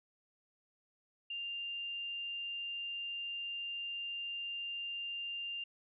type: tone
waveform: sine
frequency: 2794 Hz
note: F7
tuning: in tune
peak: -38 dBFS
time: 1.3-5.64 s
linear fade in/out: 5 ms
effects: none